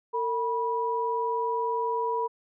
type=tone pair together; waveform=sine; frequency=454.6 / 975 Hz; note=A#4 / B5; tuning=-43 / -23 cents; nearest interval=octave + minor second; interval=1320 cents; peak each=-29 / -27 dBFS; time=0.13-2.28 s; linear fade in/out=20 ms; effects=none